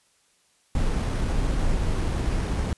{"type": "noise with sample-and-hold", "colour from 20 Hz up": "brown", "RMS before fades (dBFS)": -24, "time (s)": [0.75, 2.73], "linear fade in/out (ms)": 2, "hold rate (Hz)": 7350, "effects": ["white hiss -64 dBFS RMS until 2.77 s", "resampled to 24000 Hz"]}